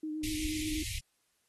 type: tone with vibrato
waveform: sine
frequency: 308.4 Hz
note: D#4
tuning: 15 cents flat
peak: -34 dBFS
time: 0.03-0.83 s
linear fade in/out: 5 ms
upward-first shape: sine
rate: 8.3 Hz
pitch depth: 24 cents each way
type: band-stop noise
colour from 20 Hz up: pink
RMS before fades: -38 dBFS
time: 0.23-0.99 s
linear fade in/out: 5 ms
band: 110 to 2000 Hz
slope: 96 dB/octave
effects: white hiss -75 dBFS RMS until 1.48 s + AAC 32 kbps